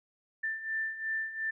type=beating tone pair; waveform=sine; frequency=1775 / 1777.8 Hz; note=A6 / A6; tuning=+15 / +17 cents; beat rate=2.8 Hz; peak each=-38 / -33 dBFS; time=0.43-1.51 s; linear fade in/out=10 ms; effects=none